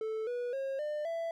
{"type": "tone with pitch steps", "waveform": "triangle", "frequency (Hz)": [438.9, 487, 540.3, 599.6, 665.2], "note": ["A4", "B4", "C#5", "D5", "E5"], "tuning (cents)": [-4, -24, -44, 36, 16], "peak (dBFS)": -31, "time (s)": [0.01, 1.31], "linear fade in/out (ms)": 2, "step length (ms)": 260, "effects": []}